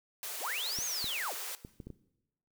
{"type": "high-pass noise", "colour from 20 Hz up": "white", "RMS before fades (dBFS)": -40, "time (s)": [0.23, 1.55], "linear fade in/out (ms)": 0, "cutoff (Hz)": 370, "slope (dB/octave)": 96}
{"type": "linear two-way sweep", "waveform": "sine", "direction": "up then down", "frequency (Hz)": [190.4, 6645, 190.4], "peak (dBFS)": -34, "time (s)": [0.4, 1.34], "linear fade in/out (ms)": 50, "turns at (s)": 0.85}
{"type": "clicks", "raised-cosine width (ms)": 3, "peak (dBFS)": -31, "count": 6, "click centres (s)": [0.788, 1.043, 1.649, 1.802, 1.87, 1.903]}
{"effects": ["noise-tail reverb RT60 0.9 s tail -17 dB re dry"]}